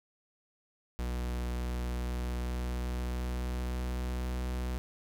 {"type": "tone with pitch glide", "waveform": "45% pulse", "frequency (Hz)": [61, 62.14], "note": ["B1", "B1"], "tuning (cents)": [-21, 11], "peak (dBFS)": -32, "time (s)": [0.99, 4.78], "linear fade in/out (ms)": 0, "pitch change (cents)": 32, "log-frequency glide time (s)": [1.76, 4.25], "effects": []}